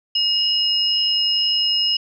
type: tone pair together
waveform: sine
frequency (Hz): 2879 / 5130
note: F#7 / E8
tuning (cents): -48 / -48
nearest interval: minor seventh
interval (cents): 1000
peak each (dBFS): -19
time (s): 0.15-1.97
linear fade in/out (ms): 5
effects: none